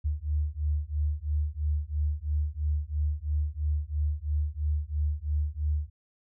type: beating tone pair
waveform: sine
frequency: 73.42 / 76.42 Hz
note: D2 / D#2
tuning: 0 / -31 cents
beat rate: 3 Hz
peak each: -29 dBFS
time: 0.04-5.9 s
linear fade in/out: 20 ms
effects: none